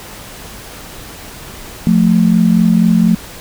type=tone pair together; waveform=sine; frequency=177.04 / 221.2 Hz; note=F3 / A3; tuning=+24 / +9 cents; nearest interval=major third; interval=385 cents; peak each=-10 dBFS; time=1.87-3.15 s; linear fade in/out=0 ms; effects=pink hiss -32 dBFS RMS until 3.4 s